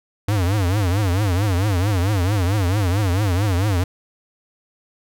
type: tone with vibrato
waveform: square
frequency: 96.4 Hz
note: G2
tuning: 28 cents flat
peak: -17 dBFS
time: 0.28-3.84 s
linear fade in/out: 5 ms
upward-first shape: triangle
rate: 4.5 Hz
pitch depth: 230 cents each way
effects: none